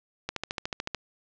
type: click train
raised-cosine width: 0.2 ms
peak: -13 dBFS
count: 10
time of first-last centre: 0.29-0.947 s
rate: 13.7 Hz
effects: low-pass 6000 Hz 12 dB/octave